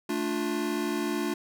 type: chord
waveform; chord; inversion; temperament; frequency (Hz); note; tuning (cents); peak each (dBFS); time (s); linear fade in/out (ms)
square; D minor; second; just; 220.2 / 293.7 / 352.4; A3 / D4 / F4; +2 / 0 / +16; -34 / -32 / -32; 0.09-1.34; 5
effects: none